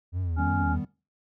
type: tone with vibrato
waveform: triangle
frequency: 85.9 Hz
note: F2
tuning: 28 cents flat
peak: -24 dBFS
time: 0.12-0.82 s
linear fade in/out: 50 ms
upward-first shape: triangle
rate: 2.9 Hz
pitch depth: 150 cents each way
type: harmonic tone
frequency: 278.6 Hz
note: C#4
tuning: 9 cents sharp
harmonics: 1 / 3 / 5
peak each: -31 / -29 / -32 dBFS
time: 0.36-0.77 s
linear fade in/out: 50 ms
type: chord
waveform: triangle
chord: Eb augmented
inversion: none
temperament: equal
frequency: 155.56 / 196 / 246.9 Hz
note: Eb3 / G3 / B3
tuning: 0 / 0 / 0 cents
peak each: -32 dBFS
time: 0.38-0.85 s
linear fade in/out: 5 ms
effects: noise-tail reverb RT60 0.3 s tail -20 dB re dry